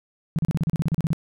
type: tone bursts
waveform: sine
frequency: 160 Hz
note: D#3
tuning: 49 cents sharp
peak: -18 dBFS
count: 13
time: 0.36-1.131 s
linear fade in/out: 0 ms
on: 27 ms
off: 35 ms
effects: none